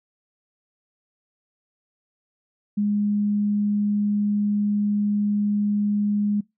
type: tone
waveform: sine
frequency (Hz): 206.4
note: G#3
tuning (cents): -10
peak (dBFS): -19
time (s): 2.77-6.41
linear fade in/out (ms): 10
effects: noise-tail reverb RT60 0.2 s tail -24 dB re dry